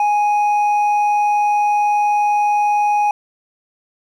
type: tone with hard clipping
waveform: sine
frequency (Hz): 830.6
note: G#5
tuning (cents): 0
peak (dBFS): -14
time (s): 0-3.11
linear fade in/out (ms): 2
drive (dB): 4
effects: none